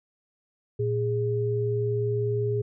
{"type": "tone pair together", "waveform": "sine", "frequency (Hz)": [115.7, 412.3], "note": ["A#2", "G#4"], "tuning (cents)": [-13, -13], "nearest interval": "octave + minor seventh", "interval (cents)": 2200, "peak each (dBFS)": -26, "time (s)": [0.79, 2.62], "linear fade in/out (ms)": 10, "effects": []}